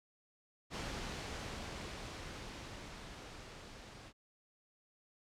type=noise with level ramp; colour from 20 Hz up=pink; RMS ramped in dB=-41 to -53 dBFS; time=0.7-4.13 s; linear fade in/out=50 ms; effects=low-pass 6000 Hz 12 dB/octave